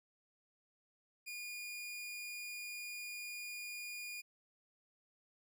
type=tone; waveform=sawtooth; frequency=2434 Hz; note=D#7; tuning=39 cents flat; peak=-40 dBFS; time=1.26-4.22 s; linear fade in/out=20 ms; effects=none